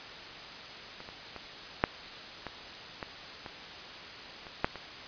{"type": "clicks", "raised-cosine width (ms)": 0.5, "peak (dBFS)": [-29, -28, -26, -7, -22, -21, -25, -29, -10, -25], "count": 10, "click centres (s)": [1.004, 1.089, 1.363, 1.839, 2.467, 3.028, 3.462, 4.468, 4.645, 4.757], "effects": ["white hiss -44 dBFS RMS until 5.07 s", "resampled to 11025 Hz"]}